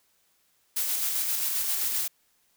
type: noise with tremolo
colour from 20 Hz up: blue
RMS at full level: -27 dBFS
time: 0.76-2.08 s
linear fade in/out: 10 ms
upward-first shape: square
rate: 7.6 Hz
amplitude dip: 25%
effects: white hiss -68 dBFS RMS until 2.56 s